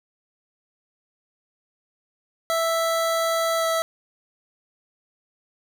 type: tone with pitch glide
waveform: 25% pulse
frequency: 659.3 to 655.1 Hz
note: E5 to E5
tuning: 0 to -11 cents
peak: -17 dBFS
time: 2.5-3.82 s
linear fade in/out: 0 ms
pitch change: -11 cents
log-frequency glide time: 3.57-3.65 s
effects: none